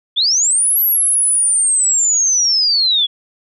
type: linear two-way sweep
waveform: sine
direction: up then down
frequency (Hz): 3315 to 11840 to 3315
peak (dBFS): -11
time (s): 0.16-3.07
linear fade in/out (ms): 20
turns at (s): 0.8
effects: none